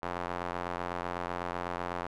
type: tone with band-pass filter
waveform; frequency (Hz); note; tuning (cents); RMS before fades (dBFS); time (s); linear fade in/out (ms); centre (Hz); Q
square; 44; F1; +14; -36; 0.02-2.07; 10; 980; 1.2
effects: none